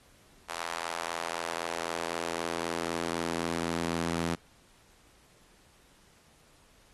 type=tone with high-pass filter sweep; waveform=sawtooth; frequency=83.9 Hz; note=E2; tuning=31 cents sharp; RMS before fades=-34 dBFS; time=0.48-4.36 s; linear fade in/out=20 ms; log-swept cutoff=880 to 190 Hz; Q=1.1; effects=pink hiss -61 dBFS RMS until 6.93 s + AAC 32 kbps